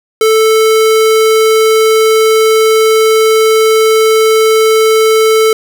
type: tone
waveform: square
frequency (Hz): 440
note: A4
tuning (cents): 0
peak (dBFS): -6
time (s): 0.21-5.53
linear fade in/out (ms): 2
effects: none